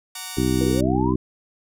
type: chord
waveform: 5% pulse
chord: Gb augmented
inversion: none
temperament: just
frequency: 740 / 925 / 1156.2 Hz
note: Gb5 / Bb5 / D6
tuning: 0 / -14 / -27 cents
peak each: -25 dBFS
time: 0.15-0.81 s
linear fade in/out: 5 ms
type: harmonic tone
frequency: 63.8 Hz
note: C2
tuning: 43 cents flat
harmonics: 1 / 2 / 3 / 4 / 5 / 6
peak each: -27 / -25 / -27 / -24 / -23 / -26 dBFS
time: 0.37-1.16 s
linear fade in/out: 5 ms
type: linear sweep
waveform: sine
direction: up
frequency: 245.6 to 1063 Hz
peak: -26 dBFS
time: 0.58-1.15 s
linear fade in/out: 50 ms
type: tone with exponential decay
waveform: sine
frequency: 479.5 Hz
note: A#4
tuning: 49 cents sharp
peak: -24 dBFS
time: 0.61-0.93 s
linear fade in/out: 1 ms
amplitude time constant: 69 ms
effects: none